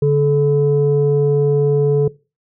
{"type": "tone pair together", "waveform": "sine", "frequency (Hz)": [143.9, 432], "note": ["D3", "A4"], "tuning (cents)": [-35, -32], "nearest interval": "octave + perfect fifth", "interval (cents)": 1903, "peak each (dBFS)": -13, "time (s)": [0.02, 2.08], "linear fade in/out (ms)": 5, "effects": ["noise-tail reverb RT60 0.3 s tail -21 dB re dry", "tanh soft clip ceiling -6 dBFS"]}